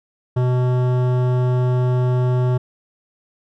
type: tone with hard clipping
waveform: sine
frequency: 125.4 Hz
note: B2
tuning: 27 cents sharp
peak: -17 dBFS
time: 0.36-2.58 s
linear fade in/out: 10 ms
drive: 15 dB
effects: none